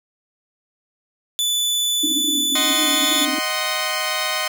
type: tone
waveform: sawtooth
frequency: 3484 Hz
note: A7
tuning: 18 cents flat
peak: -15 dBFS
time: 1.39-3.25 s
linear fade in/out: 0 ms
type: band-pass noise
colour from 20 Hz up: pink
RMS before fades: -27 dBFS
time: 2.03-3.39 s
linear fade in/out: 5 ms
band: 270 to 310 Hz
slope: 96 dB/octave
type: chord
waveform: 10% pulse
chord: C diminished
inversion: first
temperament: equal with one note detuned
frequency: 622.3 / 746.4 / 1046.5 Hz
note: Eb5 / Gb5 / C6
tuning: 0 / +15 / 0 cents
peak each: -16 / -18 / -16 dBFS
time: 2.55-4.48 s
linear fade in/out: 5 ms
effects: none